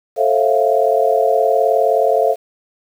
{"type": "chord", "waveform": "sine", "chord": "F major seventh", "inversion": "first", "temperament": "equal with one note detuned", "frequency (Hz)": [440, 536.1, 659.3, 698.5], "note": ["A4", "C5", "E5", "F5"], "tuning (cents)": [0, 42, 0, 0], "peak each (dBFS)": -17, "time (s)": [0.16, 2.36], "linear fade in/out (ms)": 50, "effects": ["7-bit"]}